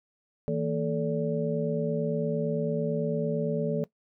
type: tone cluster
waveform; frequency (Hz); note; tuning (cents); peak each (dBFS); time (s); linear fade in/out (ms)
sine; 161.1 / 230 / 435.8 / 575; E3 / A#3 / A4 / D5; -39 / -23 / -17 / -37; -30 / -32 / -30 / -32; 0.48-3.84; 0
effects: noise-tail reverb RT60 0.1 s tail -19 dB re dry